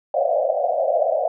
white band-pass noise, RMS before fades -20 dBFS, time 0.14-1.28 s, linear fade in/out 2 ms, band 520 to 720 Hz, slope 96 dB/octave, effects none

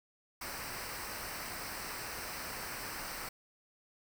pink noise with comb filter, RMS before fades -42 dBFS, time 0.41-3.29 s, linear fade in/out 5 ms, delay 0.29 ms, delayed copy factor -0.65, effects none

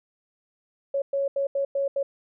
sine tone bursts at uneven times, 554.4 Hz, C#5, in tune, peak -22 dBFS, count 6, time 0.94-1.02 / 1.13-1.28 / 1.36-1.47 / 1.55-1.65 / 1.75-1.88 / 1.96-2.03 s, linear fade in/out 5 ms, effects none

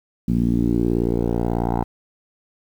10% pulse tone with low-pass filter sweep, 58.27 Hz, A#1, in tune, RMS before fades -20 dBFS, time 0.28-1.84 s, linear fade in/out 5 ms, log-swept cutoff 210 to 870 Hz, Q 2.8, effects 8-bit

